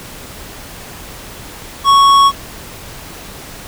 sine tone with tanh clipping, 1108.7 Hz, C#6, in tune, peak -7 dBFS, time 1.84-2.32 s, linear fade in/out 50 ms, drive 13 dB, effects pink hiss -32 dBFS RMS until 3.67 s

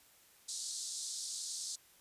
white band-pass noise, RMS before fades -42 dBFS, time 0.48-1.76 s, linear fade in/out 10 ms, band 3900 to 9000 Hz, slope 48 dB/octave, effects white hiss -64 dBFS RMS until 2 s + resampled to 32000 Hz

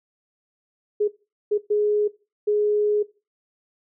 sine tone bursts at uneven times, 418 Hz, G#4, 11 cents sharp, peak -17 dBFS, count 4, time 1-1.08 / 1.51-1.58 / 1.7-2.08 / 2.47-3.03 s, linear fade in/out 10 ms, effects noise-tail reverb RT60 0.3 s tail -19 dB re dry

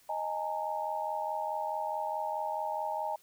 sine chord, D# suspended fourth, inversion none, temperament equal with one note detuned, 622.3 / 830.6 / 915.3 Hz, D#5 / G#5 / A#5, 0 / 0 / -32 cents, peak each -37 / -35 / -36 dBFS, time 0.09-3.16 s, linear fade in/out 5 ms, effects white hiss -63 dBFS RMS until 3.22 s

